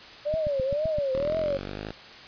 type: tone with vibrato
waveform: sine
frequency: 579 Hz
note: D5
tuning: 25 cents flat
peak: -24 dBFS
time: 0.25-1.58 s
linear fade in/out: 20 ms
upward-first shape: triangle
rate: 2 Hz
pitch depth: 200 cents each way
type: click train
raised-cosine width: 5 ms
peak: -21 dBFS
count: 6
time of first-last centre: 0.34-0.985 s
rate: 7.75 Hz
type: linear sweep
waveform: 5% pulse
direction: up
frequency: 38.89 to 54.1 Hz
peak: -23 dBFS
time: 1.15-1.92 s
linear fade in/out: 0 ms
effects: white hiss -45 dBFS RMS until 2.27 s + resampled to 11025 Hz